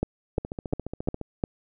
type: two click trains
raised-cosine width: 2 ms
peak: -19 / -11 dBFS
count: 13 / 5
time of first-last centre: 0.38-1.213 / 0.03-1.438 s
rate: 14.4 / 2.84 Hz
effects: none